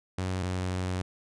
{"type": "tone pair in turn", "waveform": "sawtooth", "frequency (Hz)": [92.8, 91.84], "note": ["F#2", "F#2"], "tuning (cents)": [6, -12], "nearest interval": "unison", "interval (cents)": 18, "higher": "first", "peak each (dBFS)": -25, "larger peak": "neither", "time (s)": [[0.18, 0.43], [0.43, 1.02]], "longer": "second", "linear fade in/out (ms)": 5, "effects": ["resampled to 22050 Hz"]}